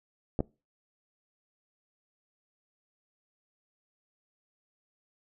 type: clicks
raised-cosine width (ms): 2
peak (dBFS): -15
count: 2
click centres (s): 0.391 / 0.405
effects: noise-tail reverb RT60 0.3 s tail -24 dB re dry